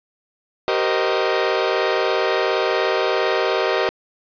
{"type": "chord", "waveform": "sawtooth", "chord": "C minor seventh", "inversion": "second", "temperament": "equal with one note detuned", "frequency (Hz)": [384.6, 466.2, 523.3, 622.3], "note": ["G4", "Bb4", "C5", "Eb5"], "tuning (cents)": [-33, 0, 0, 0], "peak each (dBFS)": [-18, -19, -21, -19], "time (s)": [0.68, 3.89], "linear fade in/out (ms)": 0, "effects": ["resampled to 11025 Hz", "7-bit"]}